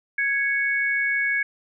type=tone pair together; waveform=sine; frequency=1661.2 / 2217 Hz; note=G#6 / C#7; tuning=0 / 0 cents; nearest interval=perfect fourth; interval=500 cents; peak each=-23 dBFS; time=0.18-1.43 s; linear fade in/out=5 ms; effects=none